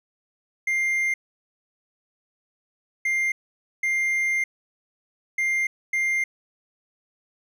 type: tone bursts at uneven times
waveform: triangle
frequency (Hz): 2100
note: C7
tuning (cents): +6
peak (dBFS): -19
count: 5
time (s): 0.67-1.14 / 3.05-3.32 / 3.83-4.44 / 5.38-5.67 / 5.93-6.24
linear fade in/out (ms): 5
effects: none